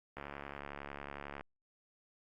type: click train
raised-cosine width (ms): 0.5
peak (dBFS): -28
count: 89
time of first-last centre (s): 0.17-1.409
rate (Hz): 71
effects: Opus 48 kbps